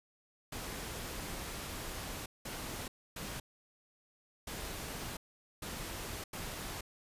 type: noise bursts at uneven times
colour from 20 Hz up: pink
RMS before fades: -42 dBFS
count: 6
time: 0.52-2.26 / 2.45-2.88 / 3.16-3.4 / 4.47-5.17 / 5.62-6.24 / 6.33-6.81 s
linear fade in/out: 5 ms
effects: resampled to 32000 Hz